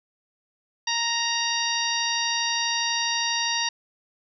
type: harmonic tone with a mistuned harmonic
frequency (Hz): 932.3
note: A#5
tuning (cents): 0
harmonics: 1 / 2 / 3 / 4 / 5 / 6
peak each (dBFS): -30 / -30 / -30 / -30 / -30 / -30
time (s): 0.87-3.69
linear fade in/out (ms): 5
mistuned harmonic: 6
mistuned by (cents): +28
effects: none